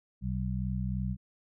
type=harmonic tone; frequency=63.2 Hz; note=B1; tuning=41 cents sharp; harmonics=1 / 2 / 3; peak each=-34 / -34 / -34 dBFS; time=0.21-1.17 s; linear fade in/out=50 ms; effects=none